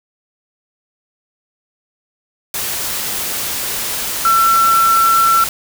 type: tone in noise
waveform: sine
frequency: 1345 Hz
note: E6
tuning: 34 cents sharp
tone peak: -9 dBFS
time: 4.25-5.44 s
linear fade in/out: 2 ms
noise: white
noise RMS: -21 dBFS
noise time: 2.54-5.49 s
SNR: +9 dB
effects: none